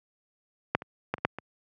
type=clicks; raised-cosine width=0.5 ms; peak=-7 / -24 / -12 / -28 / -8 / -21 dBFS; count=6; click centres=0.75 / 0.821 / 1.14 / 1.182 / 1.25 / 1.386 s; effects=high-pass 100 Hz 12 dB/octave